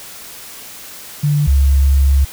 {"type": "tone pair in turn", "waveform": "sine", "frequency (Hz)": [146.83, 68.82], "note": ["D3", "C#2"], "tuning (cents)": [0, -12], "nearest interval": "octave + minor second", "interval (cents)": 1312, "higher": "first", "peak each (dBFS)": [-11, -8], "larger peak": "second", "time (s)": [[1.23, 1.47], [1.47, 2.25]], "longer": "second", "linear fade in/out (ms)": 10, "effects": ["white hiss -34 dBFS RMS until 2.32 s"]}